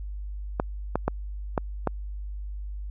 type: clicks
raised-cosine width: 1 ms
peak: -9 dBFS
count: 5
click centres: 0.599 / 0.956 / 1.08 / 1.578 / 1.873 s
effects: added 50 Hz sine -32 dBFS peak until 2.9 s